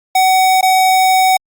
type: tone with dropouts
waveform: square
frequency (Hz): 752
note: F#5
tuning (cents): +28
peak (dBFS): -9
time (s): 0.15-1.37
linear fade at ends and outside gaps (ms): 5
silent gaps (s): 0.611-0.627
effects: Opus 48 kbps